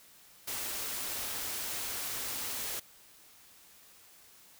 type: band-stop noise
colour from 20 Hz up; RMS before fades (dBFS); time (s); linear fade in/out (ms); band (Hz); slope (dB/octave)
white; -37; 0.47-2.8; 10; 140 to 200; 96
effects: white hiss -58 dBFS RMS until 4.59 s